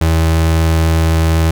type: tone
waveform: 35% pulse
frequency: 81.1 Hz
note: E2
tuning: 28 cents flat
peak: -8 dBFS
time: 0.01-1.51 s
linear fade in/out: 5 ms
effects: none